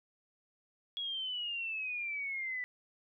sine exponential sweep, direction down, 3347 to 1970 Hz, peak -35 dBFS, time 0.97-2.64 s, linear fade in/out 0 ms, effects none

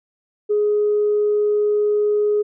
sine tone, 417.6 Hz, G#4, 10 cents sharp, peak -14 dBFS, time 0.49-2.43 s, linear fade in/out 20 ms, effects tanh soft clip ceiling -10 dBFS

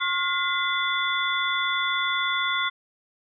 sine tone cluster, 1081 / 1417 / 2037 / 3464 Hz, C#6 / F6 / C7 / A7, -44 / +25 / -47 / -28 cents, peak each -28 dBFS, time 0-2.7 s, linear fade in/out 20 ms, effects none

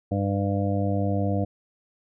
harmonic tone, 99.5 Hz, G2, 26 cents sharp, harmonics 1 / 2 / 3 / 5 / 6 / 7, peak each -25 / -28 / -30 / -32 / -33 / -33 dBFS, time 0.11-1.45 s, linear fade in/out 10 ms, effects none

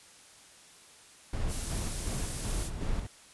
brown noise with tremolo, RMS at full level -32 dBFS, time 1.33-3.07 s, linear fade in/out 5 ms, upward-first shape square, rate 2.7 Hz, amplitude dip 45%
blue noise, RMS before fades -37 dBFS, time 1.47-2.71 s, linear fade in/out 50 ms
effects white hiss -55 dBFS RMS until 3.33 s + resampled to 24000 Hz

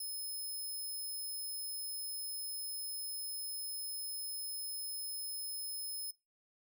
5% pulse tone, 5170 Hz, E8, 34 cents flat, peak -33 dBFS, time 0-6.11 s, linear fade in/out 5 ms, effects noise-tail reverb RT60 0.2 s tail -19 dB re dry

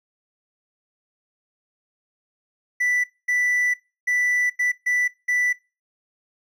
triangle tone bursts at uneven times, 1975.5 Hz, B6, in tune, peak -17 dBFS, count 6, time 2.8-3.04 / 3.28-3.74 / 4.07-4.5 / 4.59-4.72 / 4.86-5.08 / 5.28-5.53 s, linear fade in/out 10 ms, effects noise-tail reverb RT60 0.3 s tail -22 dB re dry

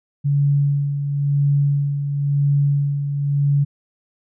sine tone with tremolo, 142.3 Hz, C#3, 46 cents sharp, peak -13 dBFS, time 0.24-3.65 s, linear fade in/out 20 ms, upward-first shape sine, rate 0.97 Hz, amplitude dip 55%, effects none

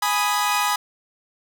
sawtooth chord, G# minor, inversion none, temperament equal, 830.6 / 987.8 / 1244.5 Hz, G#5 / B5 / D#6, 0 / 0 / 0 cents, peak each -20 dBFS, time 0.02-0.76 s, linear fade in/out 5 ms, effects none

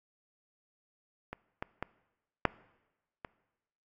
clicks, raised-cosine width 0.5 ms, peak -24 / -20 / -19 / -8 / -24 dBFS, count 5, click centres 1.33 / 1.625 / 1.826 / 2.453 / 3.248 s, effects noise-tail reverb RT60 1.0 s tail -21 dB re dry + AAC 64 kbps

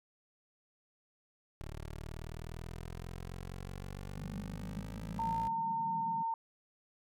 15% pulse exponential sweep, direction up, 36.71 to 56.5 Hz, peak -36 dBFS, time 1.61-5.48 s, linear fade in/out 0 ms
pink band-pass noise, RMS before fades -46 dBFS, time 4.16-6.23 s, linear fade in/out 10 ms, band 160 to 210 Hz, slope 48 dB/octave
sine tone, 910 Hz, A#5, 42 cents flat, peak -32 dBFS, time 5.19-6.34 s, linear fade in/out 2 ms
effects none

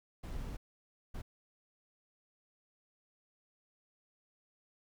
brown noise bursts at uneven times, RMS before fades -41 dBFS, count 2, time 0.23-0.57 / 1.14-1.22 s, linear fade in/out 10 ms, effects none

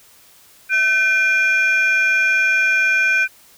sine tone pair together, 1528.2 / 2407 Hz, G6 / D7, -44 / +42 cents, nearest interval minor sixth, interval 786 cents, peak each -14 dBFS, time 0.69-3.28 s, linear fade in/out 50 ms, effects tanh soft clip ceiling -10 dBFS + white hiss -49 dBFS RMS until 3.57 s

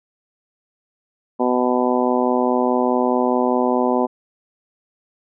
harmonic tone, 124.8 Hz, B2, 19 cents sharp, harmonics 2 / 3 / 4 / 5 / 6 / 7 / 8, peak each -20 / -22 / -23 / -24 / -25 / -25 / -26 dBFS, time 1.39-4.07 s, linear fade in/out 20 ms, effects none

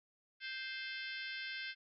harmonic tone with a mistuned harmonic, 523.3 Hz, C5, in tune, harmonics 3 / 4 / 5 / 6 / 7 / 8 / 9 / 10, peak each -45 / -47 / -49 / -51 / -52 / -53 / -54 / -55 dBFS, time 0.4-1.75 s, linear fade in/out 50 ms, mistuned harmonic 7, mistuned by -75 cents, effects none

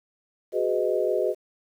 sine chord, G# minor seventh, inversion third, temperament equal with one note detuned, 370 / 415.3 / 502.2 / 622.3 Hz, F#4 / G#4 / B4 / D#5, 0 / 0 / +29 / 0 cents, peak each -27 dBFS, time 0.52-1.35 s, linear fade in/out 50 ms, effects 9-bit

